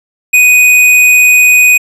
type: tone with tanh clipping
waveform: sine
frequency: 2489 Hz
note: D#7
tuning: in tune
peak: -4 dBFS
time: 0.33-1.78 s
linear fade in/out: 10 ms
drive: 17 dB
effects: resampled to 32000 Hz